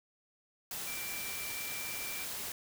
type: tone in noise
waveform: sine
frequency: 2349 Hz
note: D7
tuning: in tune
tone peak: -43 dBFS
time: 0.87-2.24 s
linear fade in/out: 2 ms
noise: white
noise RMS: -40 dBFS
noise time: 0.71-2.52 s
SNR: -6 dB
effects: none